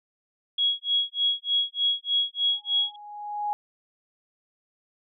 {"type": "tone with tremolo", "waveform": "sine", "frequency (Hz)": 3322, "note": "G#7", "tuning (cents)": 0, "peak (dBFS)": -19, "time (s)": [0.58, 2.96], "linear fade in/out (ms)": 5, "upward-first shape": "sine", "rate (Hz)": 3.3, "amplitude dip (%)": 100}
{"type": "tone with exponential growth", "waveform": "sine", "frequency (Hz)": 830.6, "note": "G#5", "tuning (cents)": 0, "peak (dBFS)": -23, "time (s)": [2.38, 3.53], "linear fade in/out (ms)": 0, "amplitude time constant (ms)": 250}
{"effects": []}